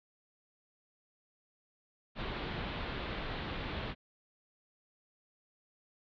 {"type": "low-pass noise", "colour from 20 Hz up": "pink", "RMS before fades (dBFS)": -39, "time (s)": [2.15, 3.95], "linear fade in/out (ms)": 50, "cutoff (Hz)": 4000, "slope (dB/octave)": 48, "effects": []}